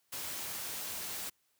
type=noise; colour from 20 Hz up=white; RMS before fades=-40 dBFS; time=0.12-1.3 s; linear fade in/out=10 ms; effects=white hiss -75 dBFS RMS until 1.59 s + high-pass 60 Hz 12 dB/octave